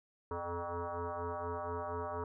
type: tone with frequency modulation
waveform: sine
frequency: 261.6 Hz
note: C4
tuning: in tune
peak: -36 dBFS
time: 0.31-2.24 s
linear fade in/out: 2 ms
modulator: 173 Hz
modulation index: 5.8
effects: none